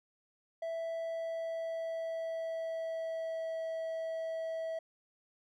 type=tone with pitch glide; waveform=triangle; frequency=659.3 to 650.2 Hz; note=E5 to E5; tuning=0 to -24 cents; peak=-33 dBFS; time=0.62-4.79 s; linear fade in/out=5 ms; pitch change=-24 cents; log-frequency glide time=0.93-3.61 s; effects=none